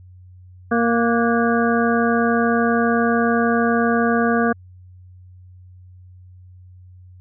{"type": "harmonic tone with a mistuned harmonic", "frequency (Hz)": 233, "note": "A#3", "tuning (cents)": -1, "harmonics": [1, 2, 3, 5, 6, 7], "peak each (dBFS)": [-18, -21, -23, -25, -26, -26], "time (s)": [0.71, 4.53], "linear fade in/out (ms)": 10, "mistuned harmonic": 6, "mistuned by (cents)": 77, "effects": ["added 91 Hz sine -41 dBFS peak until 7.2 s"]}